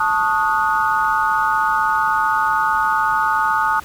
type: chord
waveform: sine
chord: D# half-diminished seventh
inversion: second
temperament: equal with one note detuned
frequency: 880 / 1108.7 / 1244.5 / 1458.8 Hz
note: A5 / C#6 / D#6 / F#6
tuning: 0 / 0 / 0 / -25 cents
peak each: -19 / -25 / -19 / -21 dBFS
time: 0-3.8 s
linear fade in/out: 5 ms
effects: pink hiss -40 dBFS RMS until 3.84 s